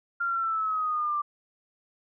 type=exponential sweep; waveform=sine; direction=down; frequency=1396.9 to 1174.7 Hz; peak=-25 dBFS; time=0.2-1.22 s; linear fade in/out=10 ms; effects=none